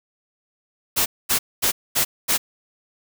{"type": "noise bursts", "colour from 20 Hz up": "white", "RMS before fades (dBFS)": -19, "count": 5, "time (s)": [0.96, 2.38], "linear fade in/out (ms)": 20, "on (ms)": 100, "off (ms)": 230, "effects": []}